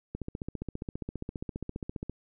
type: click train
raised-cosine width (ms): 3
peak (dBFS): -22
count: 30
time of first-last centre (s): 0.15-2.096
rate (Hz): 14.9
effects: none